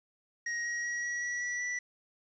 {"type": "tone with pitch steps", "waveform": "square", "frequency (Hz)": [1884, 1897.1, 1910.3, 1923.6, 1937, 1950.4, 1964], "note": ["A#6", "A#6", "A#6", "B6", "B6", "B6", "B6"], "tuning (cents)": [18, 30, 42, -46, -34, -22, -10], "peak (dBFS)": -33, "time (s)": [0.46, 1.79], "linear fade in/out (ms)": 5, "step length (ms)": 190, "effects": ["resampled to 16000 Hz", "10-bit"]}